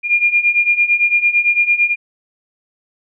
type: beating tone pair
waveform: sine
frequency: 2407 / 2415.9 Hz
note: D7 / D7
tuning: +42 / +48 cents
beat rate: 8.9 Hz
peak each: -16 / -13 dBFS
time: 0.03-1.96 s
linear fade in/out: 50 ms
effects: none